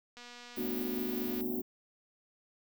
click train, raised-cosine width 0.2 ms, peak -33 dBFS, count 301, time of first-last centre 0.17-1.41 s, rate 242 Hz
white band-stop noise, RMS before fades -41 dBFS, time 0.56-1.62 s, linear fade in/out 20 ms, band 810 to 14000 Hz, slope 48 dB/octave
sine chord, B minor seventh, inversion third, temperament just, 222.2 / 246.9 / 296.3 / 370.4 Hz, A3 / B3 / D4 / F#4, +17 / 0 / +15 / +2 cents, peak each -41 / -37 / -42 / -38 dBFS, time 0.57-1.62 s, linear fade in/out 10 ms
effects none

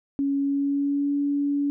sine tone with pitch glide, 278.5 to 285 Hz, C#4 to C#4, +8 to +48 cents, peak -21 dBFS, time 0.19-1.7 s, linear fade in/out 0 ms, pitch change +40 cents, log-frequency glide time 0.38-1.14 s, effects none

